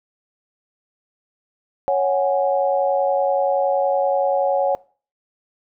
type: chord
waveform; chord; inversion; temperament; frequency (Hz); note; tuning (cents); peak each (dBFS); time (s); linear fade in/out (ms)
sine; C# suspended fourth; none; equal; 554.4 / 740 / 830.6; C#5 / F#5 / G#5; 0 / 0 / 0; -18 / -21 / -24; 1.88-4.75; 0
effects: noise-tail reverb RT60 0.4 s tail -22 dB re dry